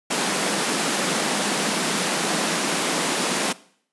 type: high-pass noise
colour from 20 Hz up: pink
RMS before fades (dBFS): -23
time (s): 0.1-3.53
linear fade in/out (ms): 10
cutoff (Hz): 170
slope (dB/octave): 48
effects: noise-tail reverb RT60 0.6 s tail -20 dB re dry + resampled to 24000 Hz